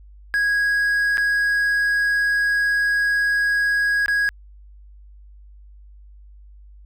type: tone with dropouts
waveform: triangle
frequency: 1653 Hz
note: G#6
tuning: 9 cents flat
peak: -15 dBFS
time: 0.34-4.29 s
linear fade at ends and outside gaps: 0 ms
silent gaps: 1.172-1.18 / 4.06-4.082 s
effects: added 50 Hz sine -42 dBFS peak until 6.85 s